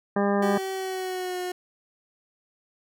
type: harmonic tone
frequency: 201.1 Hz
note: G3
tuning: 44 cents sharp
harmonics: 1 / 2 / 3 / 4 / 5 / 6 / 8 / 9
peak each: -24 / -26 / -28 / -30 / -35 / -34 / -37 / -39 dBFS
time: 0.16-0.58 s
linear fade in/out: 5 ms
type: tone with pitch glide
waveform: 30% pulse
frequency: 382.6 to 361.8 Hz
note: G4 to F#4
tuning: -42 to -39 cents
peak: -26 dBFS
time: 0.42-1.52 s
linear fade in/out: 5 ms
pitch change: -97 cents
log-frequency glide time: 0.72-1.39 s
effects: none